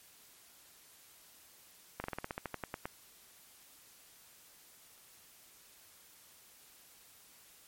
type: slowing click train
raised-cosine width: 0.5 ms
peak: -22 dBFS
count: 13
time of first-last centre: 2-2.855 s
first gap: 40 ms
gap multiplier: 1.1
effects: white hiss -60 dBFS RMS until 7.67 s + MP3 64 kbps